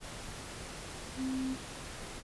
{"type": "tone in noise", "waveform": "sine", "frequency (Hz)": 261.6, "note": "C4", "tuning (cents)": 0, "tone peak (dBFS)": -32, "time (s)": [1.16, 1.57], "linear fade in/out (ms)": 50, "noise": "pink", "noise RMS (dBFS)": -44, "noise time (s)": [0, 2.23], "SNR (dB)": 9, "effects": ["resampled to 24000 Hz"]}